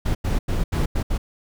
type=noise bursts at uneven times; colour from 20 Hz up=brown; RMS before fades=-21 dBFS; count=6; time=0.05-0.15 / 0.24-0.39 / 0.48-0.64 / 0.72-0.86 / 0.95-1.03 / 1.1-1.18 s; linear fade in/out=10 ms; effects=none